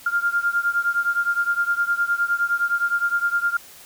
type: beating tone pair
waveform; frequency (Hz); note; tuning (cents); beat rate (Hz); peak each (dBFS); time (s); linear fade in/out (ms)
sine; 1396.9 / 1406.6; F6 / F6; 0 / +12; 9.7; -21 / -23; 0.06-3.57; 5
effects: white hiss -45 dBFS RMS until 3.85 s